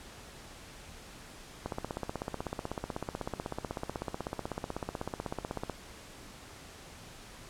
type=click train; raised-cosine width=1 ms; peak=-20 dBFS; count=66; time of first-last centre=1.66-5.697 s; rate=16.1 Hz; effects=pink hiss -50 dBFS RMS until 7.49 s + low-pass 10000 Hz 12 dB/octave